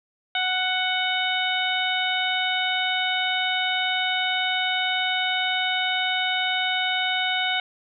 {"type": "harmonic tone with a mistuned harmonic", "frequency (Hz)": 740, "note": "F#5", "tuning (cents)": 0, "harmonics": [1, 2, 3, 4, 5], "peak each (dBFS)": [-28, -28, -28, -28, -28], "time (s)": [0.35, 7.6], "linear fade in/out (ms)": 2, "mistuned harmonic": 4, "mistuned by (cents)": 18, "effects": []}